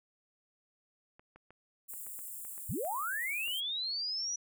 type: clicks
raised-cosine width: 0.5 ms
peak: -40 dBFS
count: 10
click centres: 1.195 / 1.36 / 1.506 / 1.937 / 2.067 / 2.191 / 2.45 / 2.579 / 2.849 / 3.48 s
type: high-pass noise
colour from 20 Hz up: white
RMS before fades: -44 dBFS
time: 1.88-3.61 s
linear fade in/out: 20 ms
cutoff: 7300 Hz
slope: 96 dB/octave
type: linear sweep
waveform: sine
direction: up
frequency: 60.5 to 5920 Hz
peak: -33 dBFS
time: 2.69-4.36 s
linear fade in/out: 5 ms
effects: none